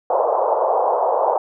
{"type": "band-pass noise", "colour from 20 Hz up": "pink", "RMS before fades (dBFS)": -18, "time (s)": [0.1, 1.38], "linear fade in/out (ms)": 2, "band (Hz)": [470, 1000], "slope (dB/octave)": 48, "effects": []}